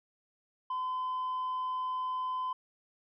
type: tone with tanh clipping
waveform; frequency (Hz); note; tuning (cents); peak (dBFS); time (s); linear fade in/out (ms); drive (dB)
sine; 1020; C6; -44; -32; 0.7-2.53; 5; 1
effects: none